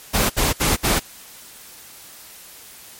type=noise bursts; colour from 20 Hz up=pink; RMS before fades=-18 dBFS; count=4; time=0.13-0.999 s; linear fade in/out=20 ms; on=170 ms; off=63 ms; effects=white hiss -42 dBFS RMS until 2.99 s + MP3 64 kbps